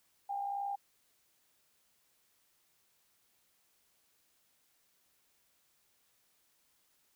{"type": "tone with amplitude modulation", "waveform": "sine", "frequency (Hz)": 801, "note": "G5", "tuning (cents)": 37, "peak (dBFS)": -32, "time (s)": [0.29, 0.76], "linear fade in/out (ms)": 10, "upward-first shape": "sine", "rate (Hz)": 61.8, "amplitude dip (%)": 50, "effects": ["white hiss -73 dBFS RMS until 7.15 s"]}